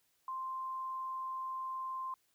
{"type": "tone", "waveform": "sine", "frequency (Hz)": 1046.5, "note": "C6", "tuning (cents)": 0, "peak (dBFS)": -37, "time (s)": [0.28, 2.14], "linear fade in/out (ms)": 2, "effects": ["white hiss -75 dBFS RMS until 2.34 s"]}